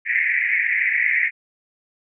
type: band-pass noise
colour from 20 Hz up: pink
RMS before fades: -20 dBFS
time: 0.05-1.31 s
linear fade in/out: 50 ms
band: 1800 to 2300 Hz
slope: 96 dB/octave
effects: none